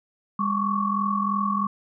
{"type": "tone cluster", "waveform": "sine", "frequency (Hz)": [202.3, 1099, 1142], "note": ["G#3", "C#6", "D6"], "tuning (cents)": [-45, -15, -49], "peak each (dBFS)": -26, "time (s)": [0.39, 1.67], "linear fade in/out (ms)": 5, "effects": []}